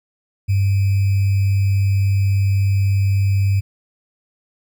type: tone with sample-and-hold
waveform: sine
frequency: 98.2 Hz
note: G2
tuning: 4 cents sharp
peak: -13 dBFS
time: 0.48-3.61 s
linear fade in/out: 20 ms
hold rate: 2450 Hz
effects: none